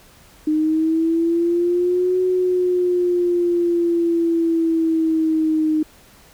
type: linear two-way sweep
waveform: sine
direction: up then down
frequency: 306 to 368.8 to 309 Hz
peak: -15 dBFS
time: 0.47-5.83 s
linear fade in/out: 5 ms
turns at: 2.21 s
effects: pink hiss -49 dBFS RMS until 6.33 s